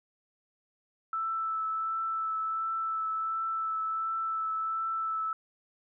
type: tone with vibrato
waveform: sine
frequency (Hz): 1318.5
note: E6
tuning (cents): 0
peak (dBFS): -29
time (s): 1.13-5.33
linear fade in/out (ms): 2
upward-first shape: triangle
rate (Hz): 1.4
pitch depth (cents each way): 15
effects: none